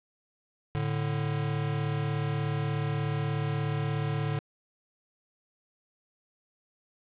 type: tone pair together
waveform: square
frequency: 110.13 / 146.8 Hz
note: A2 / D3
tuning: +2 / 0 cents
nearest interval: perfect fourth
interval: 498 cents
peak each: -33 / -30 dBFS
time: 0.75-4.39 s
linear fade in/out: 0 ms
effects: resampled to 8000 Hz + 9-bit